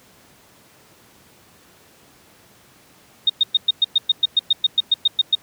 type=tone bursts; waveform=sine; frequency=3700 Hz; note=A#7; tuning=14 cents flat; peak=-11 dBFS; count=16; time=3.27-5.352 s; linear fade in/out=5 ms; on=27 ms; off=110 ms; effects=pink hiss -51 dBFS RMS until 5.42 s + high-pass 100 Hz 12 dB/octave